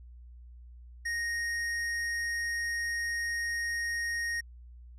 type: tone with hard clipping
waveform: triangle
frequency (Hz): 1864.7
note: A#6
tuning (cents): 0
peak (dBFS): -32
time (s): 1.05-4.41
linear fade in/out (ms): 10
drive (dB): 16
effects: added 60 Hz sine -47 dBFS peak until 4.98 s + low-pass 11000 Hz 12 dB/octave